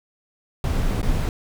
brown noise with dropouts, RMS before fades -21 dBFS, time 0.64-1.29 s, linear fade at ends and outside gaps 1 ms, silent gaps 1.016-1.029 s, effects none

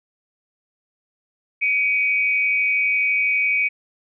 sine tone pair together, 2273 / 2485 Hz, C#7 / D#7, +43 / -3 cents, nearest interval major second, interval 154 cents, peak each -18 / -22 dBFS, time 1.61-3.69 s, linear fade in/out 20 ms, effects none

